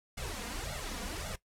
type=noise with flanger; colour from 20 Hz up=pink; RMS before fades=-39 dBFS; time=0.17-1.36 s; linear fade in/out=10 ms; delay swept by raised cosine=1.4 to 4.3 ms; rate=1.8 Hz; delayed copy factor=+0.95; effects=noise-tail reverb RT60 0.1 s tail -17 dB re dry + low-pass 11000 Hz 12 dB/octave